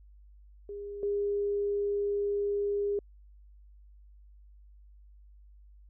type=tone pair in turn; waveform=sine; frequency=406.4 / 406.4 Hz; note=G#4 / G#4; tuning=-38 / -38 cents; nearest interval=unison; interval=0 cents; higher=neither; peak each=-37 / -27 dBFS; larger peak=second; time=0.69-1.03 / 1.03-2.99 s; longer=second; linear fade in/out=2 ms; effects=added 50 Hz sine -52 dBFS peak until 5.89 s